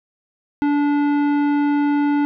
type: tone with tanh clipping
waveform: triangle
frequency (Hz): 289.8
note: D4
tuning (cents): -23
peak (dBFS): -17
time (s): 0.62-2.25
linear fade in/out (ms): 0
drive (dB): 18
effects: none